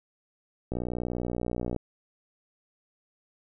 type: click train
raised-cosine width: 2 ms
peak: -18 dBFS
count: 64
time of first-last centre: 0.72-1.763 s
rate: 60.4 Hz
effects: none